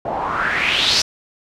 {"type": "noise with low-pass filter sweep", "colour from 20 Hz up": "white", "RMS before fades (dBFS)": -19, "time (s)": [0.05, 1.02], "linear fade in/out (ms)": 5, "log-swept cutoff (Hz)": [650, 5300], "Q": 4.3, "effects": []}